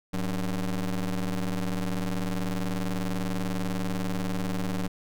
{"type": "ring-modulated tone", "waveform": "35% pulse", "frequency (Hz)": 95.9, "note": "G2", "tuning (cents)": -37, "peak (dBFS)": -22, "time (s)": [0.13, 4.88], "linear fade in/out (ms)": 10, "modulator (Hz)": 85.8, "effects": []}